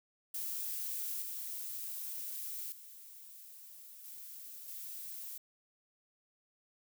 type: noise with level steps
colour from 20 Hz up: violet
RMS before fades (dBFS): -39 / -42 / -53 / -49 / -45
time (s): 0.34-5.38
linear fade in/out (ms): 5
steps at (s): 1.22 / 2.72 / 4.04 / 4.68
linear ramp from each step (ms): 2
effects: none